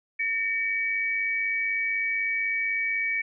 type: tone pair together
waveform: sine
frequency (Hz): 1826 / 2274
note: A#6 / C#7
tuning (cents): -36 / +44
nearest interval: major third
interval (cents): 380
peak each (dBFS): -31 / -25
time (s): 0.19-3.22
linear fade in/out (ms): 10
effects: none